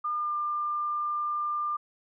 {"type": "tone with pitch glide", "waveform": "sine", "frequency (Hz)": [1208, 1196.2], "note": ["D6", "D6"], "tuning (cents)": [48, 31], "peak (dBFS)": -27, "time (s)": [0.04, 1.77], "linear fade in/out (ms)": 10, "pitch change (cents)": -17, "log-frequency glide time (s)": [0.16, 0.33], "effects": []}